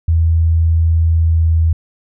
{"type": "tone with pitch glide", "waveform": "sine", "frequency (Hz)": [82, 81.48], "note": ["E2", "E2"], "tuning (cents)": [-9, -20], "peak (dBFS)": -9, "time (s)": [0.08, 1.73], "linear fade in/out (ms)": 5, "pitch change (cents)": -11, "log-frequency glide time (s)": [1.07, 1.53], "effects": []}